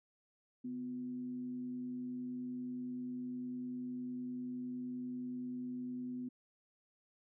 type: tone with frequency modulation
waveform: sine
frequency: 249.6 Hz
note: B3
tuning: 19 cents sharp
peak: -39 dBFS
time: 0.64-6.29 s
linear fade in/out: 10 ms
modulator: 109 Hz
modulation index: 0.21
effects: none